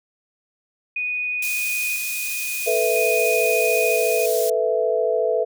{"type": "tone with tremolo", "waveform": "sine", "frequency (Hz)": 2478, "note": "D#7", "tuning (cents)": -8, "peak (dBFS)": -22, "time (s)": [0.96, 4.26], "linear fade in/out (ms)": 5, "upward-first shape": "square", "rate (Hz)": 0.5, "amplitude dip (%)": 40}
{"type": "high-pass noise", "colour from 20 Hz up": "pink", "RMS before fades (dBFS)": -29, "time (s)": [1.42, 4.5], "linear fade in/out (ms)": 5, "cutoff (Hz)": 6400, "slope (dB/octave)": 12}
{"type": "chord", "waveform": "sine", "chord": "A suspended second", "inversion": "none", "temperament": "equal", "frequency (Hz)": [440, 493.9, 659.3], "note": ["A4", "B4", "E5"], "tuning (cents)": [0, 0, 0], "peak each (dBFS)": -22, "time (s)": [2.66, 5.45], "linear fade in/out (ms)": 20}
{"effects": []}